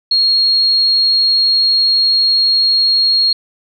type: tone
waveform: sine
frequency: 4278 Hz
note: C8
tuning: 38 cents sharp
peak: -9 dBFS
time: 0.11-3.33 s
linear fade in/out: 5 ms
effects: none